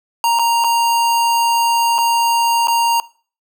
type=tone with dropouts; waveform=square; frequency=932.3 Hz; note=A#5; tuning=in tune; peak=-13 dBFS; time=0.24-3 s; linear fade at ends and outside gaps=1 ms; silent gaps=0.389-0.394 / 0.64-0.644 / 1.982-1.986 / 2.672-2.682 s; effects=noise-tail reverb RT60 0.4 s tail -20 dB re dry